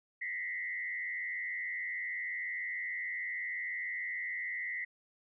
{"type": "tone with frequency modulation", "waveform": "sine", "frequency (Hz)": 2000, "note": "B6", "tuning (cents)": 21, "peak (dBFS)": -35, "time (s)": [0.21, 4.85], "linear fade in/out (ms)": 10, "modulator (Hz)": 86.4, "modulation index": 1.3, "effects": []}